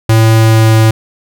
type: tone with pitch glide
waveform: square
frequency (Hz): 111.8 to 110.96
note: A2 to A2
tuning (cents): +28 to +15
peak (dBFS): -5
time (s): 0.09-0.91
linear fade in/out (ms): 5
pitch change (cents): -13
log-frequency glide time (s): 0.37-0.76
effects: none